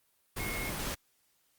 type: tone in noise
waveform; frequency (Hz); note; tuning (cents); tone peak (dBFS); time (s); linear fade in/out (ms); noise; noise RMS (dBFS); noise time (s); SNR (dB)
sine; 2163; C#7; -43; -37; 0.39-0.7; 10; pink; -36; 0.36-0.95; -4
effects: white hiss -72 dBFS RMS until 1.58 s + Opus 32 kbps

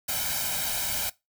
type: noise with comb filter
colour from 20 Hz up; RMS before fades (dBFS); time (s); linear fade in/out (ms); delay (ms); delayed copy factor
white; -29; 0.08-1.1; 10; 1.3; +0.8
effects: noise-tail reverb RT60 0.2 s tail -20 dB re dry

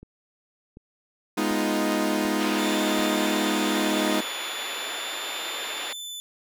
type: click train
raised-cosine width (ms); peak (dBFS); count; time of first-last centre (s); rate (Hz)
3; -31; 5; 0.03-2.993; 1.35
type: chord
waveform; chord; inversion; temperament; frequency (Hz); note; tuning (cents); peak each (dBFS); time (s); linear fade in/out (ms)
sawtooth; F half-diminished seventh; first; equal; 207.7 / 246.9 / 311.1 / 349.2; Ab3 / Cb4 / Eb4 / F4; 0 / 0 / 0 / 0; -24 / -26 / -22 / -27; 1.37-4.21; 10
type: band-pass noise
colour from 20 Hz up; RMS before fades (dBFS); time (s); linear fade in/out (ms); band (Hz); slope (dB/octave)
white; -34; 2.4-5.93; 5; 330 to 3700; 24
type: tone with vibrato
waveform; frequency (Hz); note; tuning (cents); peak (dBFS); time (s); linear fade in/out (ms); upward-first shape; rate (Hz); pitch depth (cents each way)
sawtooth; 3520; A7; 0; -31; 2.58-6.2; 0; sine; 0.44; 16
effects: none

